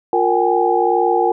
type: tone cluster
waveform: sine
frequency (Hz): 354.6 / 461.9 / 770 / 832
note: F4 / A#4 / G5 / G#5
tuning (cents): +26 / -16 / -31 / +3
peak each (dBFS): -18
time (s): 0.13-1.32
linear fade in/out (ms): 2
effects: none